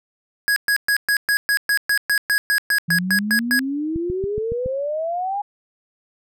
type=tone bursts; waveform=square; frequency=1661.2 Hz; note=G#6; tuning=in tune; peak=-16 dBFS; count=16; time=0.48-3.592 s; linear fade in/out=0 ms; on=82 ms; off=120 ms
type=exponential sweep; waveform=sine; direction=up; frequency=164.81 to 830.6 Hz; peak=-21 dBFS; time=2.88-5.42 s; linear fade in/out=10 ms
type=click train; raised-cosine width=5 ms; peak=-17 dBFS; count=6; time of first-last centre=3.96-4.66 s; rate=7.14 Hz
effects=none